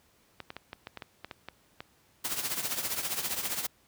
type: clicks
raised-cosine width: 0.3 ms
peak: -23 dBFS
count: 11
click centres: 0.403 / 0.504 / 0.566 / 0.731 / 0.871 / 0.973 / 1.022 / 1.246 / 1.312 / 1.486 / 1.805 s
type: noise with tremolo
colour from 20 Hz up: white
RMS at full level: -30 dBFS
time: 2.24-3.67 s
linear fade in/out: 10 ms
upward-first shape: triangle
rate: 15 Hz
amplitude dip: 75%
effects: pink hiss -65 dBFS RMS until 3.87 s + high-pass 60 Hz 12 dB/octave